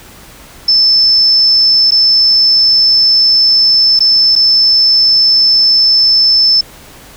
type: tone with dropouts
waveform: sine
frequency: 5274 Hz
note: E8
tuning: in tune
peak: -5 dBFS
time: 0.68-6.61 s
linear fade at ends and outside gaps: 5 ms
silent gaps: 1.908-1.918 / 3.992-4.004 / 4.355-4.36 s
effects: pink hiss -36 dBFS RMS until 7.16 s